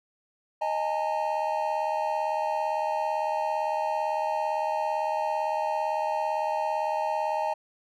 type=chord; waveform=triangle; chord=D# suspended fourth; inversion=none; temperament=equal with one note detuned; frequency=622.3 / 830.6 / 908.4 Hz; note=D#5 / G#5 / A#5; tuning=0 / 0 / -45 cents; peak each=-28 dBFS; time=0.61-7.54 s; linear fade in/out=10 ms; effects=none